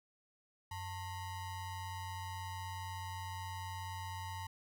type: ring-modulated tone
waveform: square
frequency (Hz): 493.9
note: B4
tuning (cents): 0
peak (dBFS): -39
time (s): 0.71-4.47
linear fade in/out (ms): 5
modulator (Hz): 402
effects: none